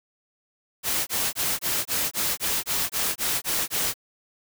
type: noise bursts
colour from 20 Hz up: white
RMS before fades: -25 dBFS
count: 12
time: 0.83-3.941 s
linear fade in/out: 50 ms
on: 240 ms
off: 21 ms
effects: none